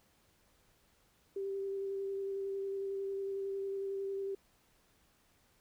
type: tone with vibrato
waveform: sine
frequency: 392 Hz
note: G4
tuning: in tune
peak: -35 dBFS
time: 1.36-4.35 s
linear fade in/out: 5 ms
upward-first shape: square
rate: 11 Hz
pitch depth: 10 cents each way
effects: pink hiss -70 dBFS RMS until 5.6 s